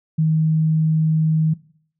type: tone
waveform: sine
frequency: 157.9 Hz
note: D#3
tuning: 26 cents sharp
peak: -14 dBFS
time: 0.18-1.54 s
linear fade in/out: 10 ms
effects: noise-tail reverb RT60 0.6 s tail -20 dB re dry